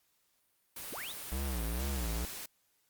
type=noise; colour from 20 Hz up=white; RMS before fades=-43 dBFS; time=0.76-2.46 s; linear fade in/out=5 ms
type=linear sweep; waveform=sine; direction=up; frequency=123.47 to 3952 Hz; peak=-40 dBFS; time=0.92-1.12 s; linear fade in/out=5 ms
type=tone with vibrato; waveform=square; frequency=62.2 Hz; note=B1; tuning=13 cents sharp; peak=-34 dBFS; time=1.32-2.25 s; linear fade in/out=0 ms; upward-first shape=sine; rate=2.2 Hz; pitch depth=200 cents each way
effects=white hiss -74 dBFS RMS until 2.89 s + Opus 48 kbps